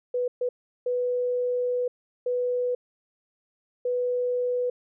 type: tone bursts at uneven times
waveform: sine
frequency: 493.9 Hz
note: B4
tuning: in tune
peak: -23 dBFS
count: 5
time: 0.14-0.28 / 0.41-0.49 / 0.86-1.88 / 2.26-2.75 / 3.85-4.7 s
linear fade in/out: 5 ms
effects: none